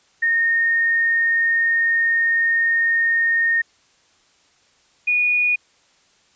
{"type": "tone pair in turn", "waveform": "sine", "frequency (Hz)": [1841, 2457], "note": ["A#6", "D#7"], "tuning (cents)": [-22, -22], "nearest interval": "perfect fourth", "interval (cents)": 500, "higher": "second", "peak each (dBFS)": -15, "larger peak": "neither", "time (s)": [[0.22, 3.62], [5.07, 5.56]], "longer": "first", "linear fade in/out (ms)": 10, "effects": ["white hiss -58 dBFS RMS until 6.35 s", "resampled to 16000 Hz"]}